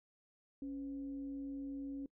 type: tone with frequency modulation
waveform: sine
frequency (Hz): 277.2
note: C#4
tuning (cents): 0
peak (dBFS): -40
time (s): 0.62-2.06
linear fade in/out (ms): 2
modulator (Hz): 231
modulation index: 0.24
effects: noise-tail reverb RT60 0.1 s tail -22 dB re dry

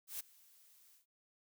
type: noise with ADSR envelope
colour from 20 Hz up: blue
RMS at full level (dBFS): -41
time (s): 0.07-1.06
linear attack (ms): 130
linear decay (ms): 10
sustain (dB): -24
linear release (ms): 120
effects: none

